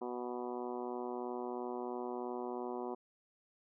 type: harmonic tone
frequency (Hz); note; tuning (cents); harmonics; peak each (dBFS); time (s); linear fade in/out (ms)
123; B2; -7; 2 / 3 / 4 / 5 / 6 / 7 / 8 / 9 / 10; -45 / -41 / -47 / -51 / -46 / -52 / -48 / -56 / -59; 0.01-2.95; 10
effects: none